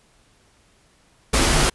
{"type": "noise with comb filter", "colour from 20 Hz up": "pink", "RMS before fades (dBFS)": -17, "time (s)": [1.33, 1.7], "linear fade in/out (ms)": 10, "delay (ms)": 10, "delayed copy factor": -0.55, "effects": ["pink hiss -58 dBFS RMS until 1.74 s", "resampled to 24000 Hz"]}